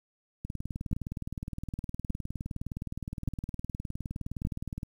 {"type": "two click trains", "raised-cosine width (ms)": 5, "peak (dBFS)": [-23, -17], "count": [86, 4], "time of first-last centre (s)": [[0.45, 4.831], [0.93, 4.451]], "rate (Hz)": [19.4, 0.852], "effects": ["9-bit"]}